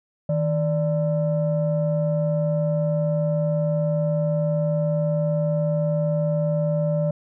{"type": "tone pair together", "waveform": "sine", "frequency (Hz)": [158, 587.3], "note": ["D#3", "D5"], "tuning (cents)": [27, 0], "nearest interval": "octave + major seventh", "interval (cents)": 2273, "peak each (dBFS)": [-20, -22], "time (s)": [0.29, 7.11], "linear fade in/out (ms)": 5, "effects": ["tanh soft clip ceiling -14 dBFS"]}